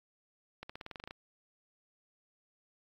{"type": "accelerating click train", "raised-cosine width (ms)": 0.3, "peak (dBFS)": -27, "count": 11, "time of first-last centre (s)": [0.63, 1.109], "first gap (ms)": 65, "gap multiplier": 0.93, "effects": ["AAC 64 kbps"]}